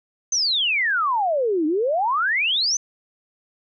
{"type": "exponential two-way sweep", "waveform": "sine", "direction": "down then up", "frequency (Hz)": [6320, 295.3, 6320], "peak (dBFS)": -18, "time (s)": [0.32, 2.77], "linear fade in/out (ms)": 5, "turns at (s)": 1.66, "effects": []}